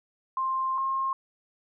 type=tone pair in turn; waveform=sine; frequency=1053 / 1068.9 Hz; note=C6 / C6; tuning=+11 / +37 cents; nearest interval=unison; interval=26 cents; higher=second; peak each=-25 dBFS; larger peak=neither; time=0.37-0.78 / 0.78-1.13 s; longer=first; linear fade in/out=2 ms; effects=none